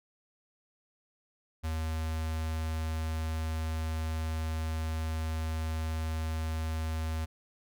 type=tone with notch filter; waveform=square; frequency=79.7 Hz; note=D#2; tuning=42 cents sharp; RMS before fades=-33 dBFS; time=1.63-7.26 s; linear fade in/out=20 ms; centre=340 Hz; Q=1.3; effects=none